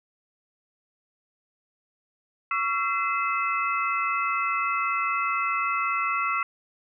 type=tone cluster; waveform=sine; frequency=1126 / 1351 / 2055 / 2601 Hz; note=C#6 / E6 / C7 / E7; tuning=+27 / +42 / -32 / -24 cents; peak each=-28 / -27 / -31 / -31 dBFS; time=2.51-6.43 s; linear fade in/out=2 ms; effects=none

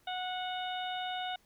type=harmonic tone; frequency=734 Hz; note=F#5; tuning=14 cents flat; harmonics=1 / 2 / 3 / 4 / 5; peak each=-36 / -43 / -48 / -43 / -43 dBFS; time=0.07-1.36 s; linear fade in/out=5 ms; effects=pink hiss -68 dBFS RMS until 1.45 s

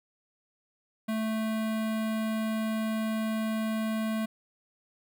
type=tone with notch filter; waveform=square; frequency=220 Hz; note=A3; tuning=in tune; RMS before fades=-30 dBFS; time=1.08-4.26 s; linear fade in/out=10 ms; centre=5800 Hz; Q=1.4; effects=none

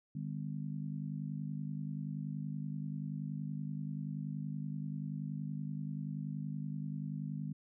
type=harmonic tone; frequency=50.5 Hz; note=G#1; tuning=48 cents flat; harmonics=3 / 4 / 5; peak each=-39 / -42 / -46 dBFS; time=0.15-7.53 s; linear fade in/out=5 ms; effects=none

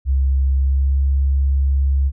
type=tone with pitch glide; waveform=sine; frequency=67.2 to 68.41 Hz; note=C2 to C#2; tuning=+47 to -22 cents; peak=-13 dBFS; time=0.05-2.12 s; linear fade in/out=50 ms; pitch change=+31 cents; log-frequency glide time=0.53-1 s; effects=none

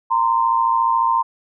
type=tone pair together; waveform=sine; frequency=924 / 1038.1 Hz; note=A#5 / C6; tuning=-16 / -14 cents; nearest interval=major second; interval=202 cents; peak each=-17 dBFS; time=0.1-1.23 s; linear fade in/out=20 ms; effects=none

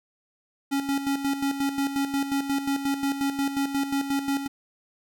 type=tone with tremolo; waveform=square; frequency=277.2 Hz; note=C#4; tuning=in tune; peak=-23 dBFS; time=0.71-4.48 s; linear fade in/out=20 ms; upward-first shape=square; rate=5.6 Hz; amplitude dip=60%; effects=none

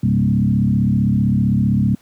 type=tone with frequency modulation; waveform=sine; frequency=162.5 Hz; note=E3; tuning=24 cents flat; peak=-12 dBFS; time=0.03-1.95 s; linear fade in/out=5 ms; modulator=35.5 Hz; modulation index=2.1; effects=pink hiss -54 dBFS RMS until 2.01 s + high-pass 80 Hz 12 dB/octave

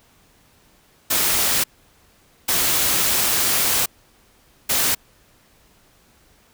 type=noise bursts at uneven times; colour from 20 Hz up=white; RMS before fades=-19 dBFS; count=3; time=1.1-1.64 / 2.48-3.86 / 4.69-4.95 s; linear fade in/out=10 ms; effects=pink hiss -56 dBFS RMS until 6.53 s

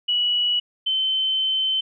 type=tone pair in turn; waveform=sine; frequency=2935 / 3075 Hz; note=F#7 / G7; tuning=-15 / -34 cents; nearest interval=minor second; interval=81 cents; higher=second; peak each=-18 / -19 dBFS; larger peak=first; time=0.08-0.6 / 0.86-1.81 s; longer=second; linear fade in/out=10 ms; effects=none

